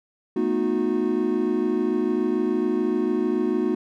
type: chord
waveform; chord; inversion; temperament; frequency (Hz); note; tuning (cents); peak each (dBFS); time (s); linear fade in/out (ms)
triangle; B dominant seventh; third; equal with one note detuned; 220 / 246.9 / 311.1 / 364.1; A3 / B3 / D#4 / F#4; 0 / 0 / 0 / -28; -26 / -25 / -24 / -22; 0.36-3.75; 5
effects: none